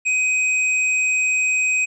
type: tone with hard clipping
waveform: sine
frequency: 2514 Hz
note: D#7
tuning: 17 cents sharp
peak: -18 dBFS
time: 0.05-1.86 s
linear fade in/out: 20 ms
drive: 12 dB
effects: resampled to 22050 Hz

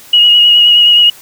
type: tone with vibrato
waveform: sine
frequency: 2891 Hz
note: F#7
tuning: 41 cents flat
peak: -3 dBFS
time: 0.13-1.1 s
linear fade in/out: 5 ms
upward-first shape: sine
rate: 9.5 Hz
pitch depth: 22 cents each way
effects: white hiss -37 dBFS RMS until 1.21 s

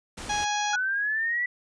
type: noise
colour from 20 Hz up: pink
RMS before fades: -38 dBFS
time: 0.17-0.45 s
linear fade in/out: 10 ms
type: harmonic tone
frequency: 830.6 Hz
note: G#5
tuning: in tune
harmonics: 1 / 2 / 3 / 4 / 5 / 6 / 7 / 8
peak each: -27 / -32 / -36 / -35 / -39 / -43 / -35 / -41 dBFS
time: 0.29-0.76 s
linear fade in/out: 10 ms
type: linear sweep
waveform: sine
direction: up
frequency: 1452 to 1975.5 Hz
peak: -24 dBFS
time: 0.73-1.46 s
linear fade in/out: 5 ms
effects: resampled to 22050 Hz

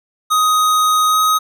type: tone with pitch glide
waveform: square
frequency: 1252 to 1260.7 Hz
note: D#6 to D#6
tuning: +10 to +22 cents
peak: -12 dBFS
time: 0.3-1.39 s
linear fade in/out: 20 ms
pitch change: +12 cents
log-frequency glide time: 1.09-1.17 s
effects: none

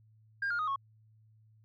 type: tone with pitch steps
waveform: sine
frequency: 1607 / 1415.2 / 1246.3 / 1097.6 Hz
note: G6 / F6 / D#6 / C#6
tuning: +43 / +23 / +2 / -17 cents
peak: -28 dBFS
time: 0.42-0.76 s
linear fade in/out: 5 ms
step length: 85 ms
effects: tanh soft clip ceiling -28 dBFS + added 109 Hz sine -60 dBFS peak until 1.64 s

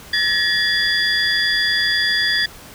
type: tone cluster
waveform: sine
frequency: 1715 / 1883 / 3417 / 4791 Hz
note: A6 / A#6 / G#7 / D8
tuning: -45 / +17 / +49 / +34 cents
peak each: -20 dBFS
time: 0.13-2.46 s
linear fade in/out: 5 ms
effects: tanh soft clip ceiling -9 dBFS + pink hiss -40 dBFS RMS until 2.74 s

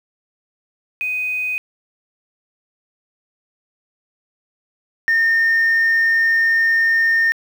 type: tone pair in turn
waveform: sine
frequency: 2500 / 1822.7 Hz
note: D#7 / A#6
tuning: +8 / -39 cents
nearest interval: perfect fourth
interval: 547 cents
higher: first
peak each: -19 / -11 dBFS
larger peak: second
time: 1.01-1.58 / 5.08-7.32 s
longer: second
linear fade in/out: 0 ms
effects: tanh soft clip ceiling -10 dBFS + 7-bit

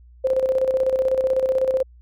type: tone with tremolo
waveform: sine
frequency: 523 Hz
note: C5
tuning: 1 cent flat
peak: -15 dBFS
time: 0.24-1.83 s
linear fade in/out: 10 ms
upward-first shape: square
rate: 16 Hz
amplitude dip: 55%
effects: added 60 Hz sine -45 dBFS peak until 2.01 s

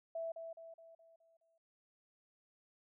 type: tone with echo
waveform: sine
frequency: 659.3 Hz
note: E5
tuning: in tune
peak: -38 dBFS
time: 0.15-0.32 s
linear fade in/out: 5 ms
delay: 210 ms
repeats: 6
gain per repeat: -6 dB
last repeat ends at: 1.58 s
effects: none

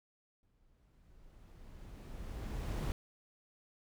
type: noise with exponential growth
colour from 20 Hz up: brown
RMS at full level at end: -33 dBFS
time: 0.43-2.92 s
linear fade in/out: 1 ms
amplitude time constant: 540 ms
effects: none

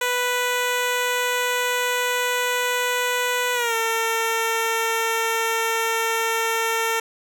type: tone with pitch glide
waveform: 10% pulse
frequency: 493.9 to 452.9 Hz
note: B4 to A#4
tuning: 0 to -50 cents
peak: -12 dBFS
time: 0.01-7 s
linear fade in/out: 5 ms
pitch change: -150 cents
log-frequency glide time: 3.54-3.75 s
effects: none

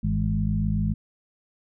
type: harmonic tone with a mistuned harmonic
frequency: 51.8 Hz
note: G#1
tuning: 4 cents flat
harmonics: 1 / 2 / 3 / 4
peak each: -27 / -27 / -27 / -27 dBFS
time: 0.03-0.94 s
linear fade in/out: 10 ms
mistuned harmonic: 3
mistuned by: +50 cents
effects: none

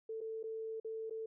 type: tone with dropouts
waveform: sine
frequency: 444.3 Hz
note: A4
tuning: 17 cents sharp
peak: -39 dBFS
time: 0.09-1.26 s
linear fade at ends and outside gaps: 5 ms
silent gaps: 0.207-0.212 / 0.43-0.438 / 0.8-0.846 / 1.098-1.107 s
effects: none

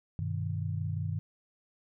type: chord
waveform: sine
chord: G augmented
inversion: none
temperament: equal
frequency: 98 / 123.47 / 155.56 Hz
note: G2 / B2 / D#3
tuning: 0 / 0 / 0 cents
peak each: -33 / -38 / -35 dBFS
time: 0.19-1.19 s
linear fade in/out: 0 ms
effects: none

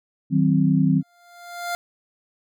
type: chord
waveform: sine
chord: C diminished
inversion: first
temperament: just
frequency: 156.98 / 188.37 / 261.6 Hz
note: Eb3 / Gb3 / C4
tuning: +16 / +31 / 0 cents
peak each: -19 / -20 / -20 dBFS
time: 0.3-1.03 s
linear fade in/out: 50 ms
type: tone with exponential growth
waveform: 25% pulse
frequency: 698.5 Hz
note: F5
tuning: in tune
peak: -19 dBFS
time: 1.01-1.75 s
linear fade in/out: 0 ms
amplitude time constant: 160 ms
effects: none

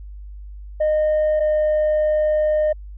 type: tone pair in turn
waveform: sine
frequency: 614 / 611.4 Hz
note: D#5 / D#5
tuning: -23 / -30 cents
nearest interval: unison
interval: 7 cents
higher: first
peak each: -13 dBFS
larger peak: neither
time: 0.8-1.4 / 1.4-2.73 s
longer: second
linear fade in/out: 10 ms
effects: tanh soft clip ceiling -14 dBFS + added 50 Hz sine -33 dBFS peak until 2.97 s

